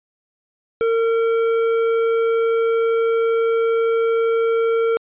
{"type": "tone with tanh clipping", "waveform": "triangle", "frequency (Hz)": 456.3, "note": "A#4", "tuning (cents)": -37, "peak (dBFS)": -17, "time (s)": [0.81, 4.97], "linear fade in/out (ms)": 0, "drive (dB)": 15, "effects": ["resampled to 8000 Hz"]}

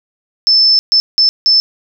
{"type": "tone bursts at uneven times", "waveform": "sine", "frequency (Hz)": 5274, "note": "E8", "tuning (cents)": 0, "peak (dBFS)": -6, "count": 4, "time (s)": [[0.47, 0.79], [0.92, 1], [1.18, 1.29], [1.46, 1.6]], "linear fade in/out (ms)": 0, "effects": []}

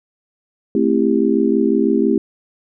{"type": "chord", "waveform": "sine", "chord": "A minor seventh", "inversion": "none", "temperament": "just", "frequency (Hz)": [220, 264, 330, 396], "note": ["A3", "C4", "E4", "G4"], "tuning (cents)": [0, 16, 2, 18], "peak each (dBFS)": -18, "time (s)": [0.75, 2.18], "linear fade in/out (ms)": 2, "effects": []}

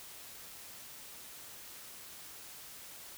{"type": "silence", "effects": ["white hiss -50 dBFS RMS until 3.17 s"]}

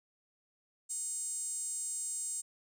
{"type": "tone with high-pass filter", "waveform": "5% pulse", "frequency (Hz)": 740, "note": "F#5", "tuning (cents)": 0, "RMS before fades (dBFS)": -38, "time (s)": [0.89, 2.42], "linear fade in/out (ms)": 20, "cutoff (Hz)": 7900, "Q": 9, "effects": []}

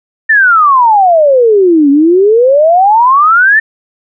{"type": "exponential two-way sweep", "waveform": "sine", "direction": "down then up", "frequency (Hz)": [1818, 274.6, 1818], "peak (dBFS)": -3, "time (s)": [0.29, 3.6], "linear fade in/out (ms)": 10, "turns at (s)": 1.9, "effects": []}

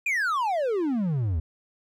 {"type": "exponential sweep", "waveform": "triangle", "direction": "down", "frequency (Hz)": [2494, 74.5], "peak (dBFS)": -21, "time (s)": [0.06, 1.4], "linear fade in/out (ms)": 5, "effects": []}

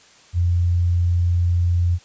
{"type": "tone with vibrato", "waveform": "sine", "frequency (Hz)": 87.31, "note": "F2", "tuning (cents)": 0, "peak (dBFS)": -15, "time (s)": [0.33, 1.99], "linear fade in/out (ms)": 50, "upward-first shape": "triangle", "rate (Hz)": 20, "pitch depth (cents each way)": 25, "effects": ["white hiss -50 dBFS RMS until 2.04 s", "resampled to 16000 Hz"]}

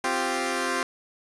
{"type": "chord", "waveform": "10% pulse", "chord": "C suspended fourth", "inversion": "none", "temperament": "equal", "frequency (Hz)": [261.6, 349.2, 392], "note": ["C4", "F4", "G4"], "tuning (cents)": [0, 0, 0], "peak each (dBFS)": -21, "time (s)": [0.04, 0.83], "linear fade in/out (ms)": 2, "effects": ["resampled to 24000 Hz", "8-bit"]}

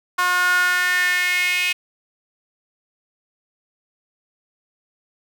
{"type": "tone with high-pass filter sweep", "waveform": "sawtooth", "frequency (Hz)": 360, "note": "F#4", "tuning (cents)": -47, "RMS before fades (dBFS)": -19, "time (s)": [0.18, 1.73], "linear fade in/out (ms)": 10, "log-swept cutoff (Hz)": [1200, 2500], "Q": 5.9, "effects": []}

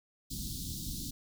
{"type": "band-stop noise", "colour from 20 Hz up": "pink", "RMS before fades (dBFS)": -39, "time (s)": [0.3, 1.11], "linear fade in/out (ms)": 10, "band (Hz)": [300, 3600], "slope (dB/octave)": 48, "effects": []}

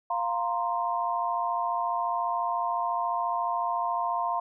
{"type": "chord", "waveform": "sine", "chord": "F suspended fourth", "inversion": "none", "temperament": "equal", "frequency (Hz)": [698.5, 932.3, 1046.5], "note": ["F5", "Bb5", "C6"], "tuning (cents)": [0, 0, 0], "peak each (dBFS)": -30, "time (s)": [0.1, 4.4], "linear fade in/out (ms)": 5, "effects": []}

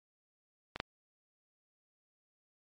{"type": "clicks", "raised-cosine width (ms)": 0.3, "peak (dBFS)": [-22, -15], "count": 2, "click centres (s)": [0.76, 0.801], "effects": ["MP3 48 kbps"]}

